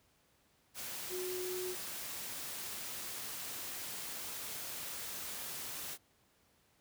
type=tone in noise; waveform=sine; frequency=365.9 Hz; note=F#4; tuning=19 cents flat; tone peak=-38 dBFS; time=1.09-1.76 s; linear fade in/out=50 ms; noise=white; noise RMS=-43 dBFS; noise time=0.74-5.98 s; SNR=+2 dB; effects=pink hiss -71 dBFS RMS until 6.8 s + high-pass 60 Hz 12 dB/octave